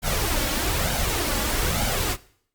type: noise with flanger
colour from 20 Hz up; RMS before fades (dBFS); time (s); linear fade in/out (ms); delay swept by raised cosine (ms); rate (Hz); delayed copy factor
pink; -24; 0.02-2.17; 50; 1.3 to 3.6; 1.1; +0.55
effects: noise-tail reverb RT60 0.6 s tail -20 dB re dry + Opus 48 kbps